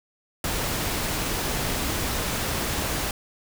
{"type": "noise", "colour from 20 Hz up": "pink", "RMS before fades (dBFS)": -27, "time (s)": [0.44, 3.11], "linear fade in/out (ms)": 2, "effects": []}